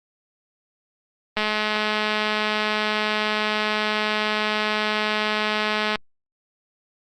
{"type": "click train", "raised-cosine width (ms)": 0.3, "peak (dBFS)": -7, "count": 978, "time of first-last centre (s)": [1.37, 5.957], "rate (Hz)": 213, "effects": ["Opus 24 kbps"]}